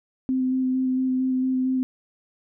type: tone with vibrato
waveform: sine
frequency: 258.5 Hz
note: C4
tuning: 21 cents flat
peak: -20 dBFS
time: 0.29-1.83 s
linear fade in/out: 0 ms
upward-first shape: square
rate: 4.4 Hz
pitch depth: 10 cents each way
effects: none